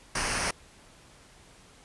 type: noise with comb filter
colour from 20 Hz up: pink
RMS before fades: -29 dBFS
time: 0.15-0.51 s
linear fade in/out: 5 ms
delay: 0.27 ms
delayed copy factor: -0.6
effects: pink hiss -55 dBFS RMS until 1.84 s + resampled to 24000 Hz